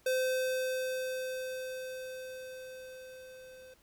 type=tone with level ramp; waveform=square; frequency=515 Hz; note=C5; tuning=28 cents flat; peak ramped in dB=-28 to -51 dBFS; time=0.06-3.74 s; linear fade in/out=5 ms; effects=pink hiss -66 dBFS RMS until 3.82 s